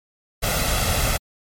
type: noise with comb filter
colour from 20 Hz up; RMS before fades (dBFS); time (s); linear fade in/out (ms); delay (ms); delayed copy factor
pink; -21; 0.42-1.18; 20; 1.5; +0.6
effects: MP3 64 kbps